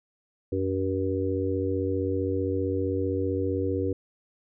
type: harmonic tone with a mistuned harmonic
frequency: 95.4 Hz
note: G2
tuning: 47 cents flat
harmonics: 1 / 3 / 4 / 5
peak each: -30 / -30 / -30 / -30 dBFS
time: 0.52-3.93 s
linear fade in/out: 5 ms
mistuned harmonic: 1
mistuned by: -74 cents
effects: none